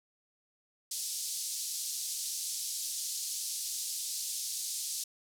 pink band-pass noise, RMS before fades -37 dBFS, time 0.91-5.04 s, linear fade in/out 5 ms, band 4600 to 12000 Hz, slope 24 dB/octave, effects none

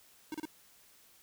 square tone bursts, 311.1 Hz, D#4, in tune, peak -37 dBFS, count 3, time 0.32-0.454 s, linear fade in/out 2 ms, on 24 ms, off 31 ms, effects white hiss -62 dBFS RMS until 1.22 s

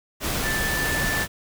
sine tone in noise, 1760 Hz, A6, in tune, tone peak -25 dBFS, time 0.42-1.27 s, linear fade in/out 50 ms, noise pink, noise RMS -26 dBFS, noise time 0.2-1.28 s, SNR -2 dB, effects none

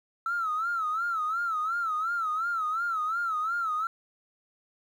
triangle tone with vibrato, 1318.5 Hz, E6, in tune, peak -23 dBFS, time 0.26-3.87 s, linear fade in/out 2 ms, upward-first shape sine, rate 2.8 Hz, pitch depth 120 cents each way, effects tanh soft clip ceiling -24 dBFS + 10-bit

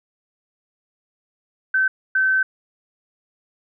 sine tone bursts at uneven times, 1537 Hz, G6, 35 cents flat, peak -15 dBFS, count 2, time 1.74-1.88 / 2.15-2.43 s, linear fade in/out 5 ms, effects none

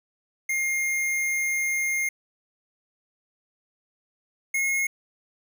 square tone pair in turn, 2125 / 2161 Hz, C7 / C#7, +26 / -45 cents, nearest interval unison, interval 29 cents, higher second, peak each -24 / -23 dBFS, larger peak second, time 0.49-2.09 / 4.54-4.87 s, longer first, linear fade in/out 5 ms, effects none

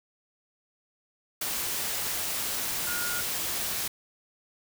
sine tone in noise, 1427 Hz, F6, 37 cents sharp, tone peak -33 dBFS, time 2.87-3.21 s, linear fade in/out 5 ms, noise white, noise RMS -31 dBFS, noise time 1.41-3.88 s, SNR -5 dB, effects none

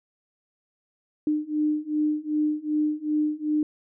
sine beating tone pair, 301.4 / 304 Hz, D4 / D#4, +45 / -40 cents, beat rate 2.6 Hz, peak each -26 / -25 dBFS, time 1.27-3.63 s, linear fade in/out 2 ms, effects none

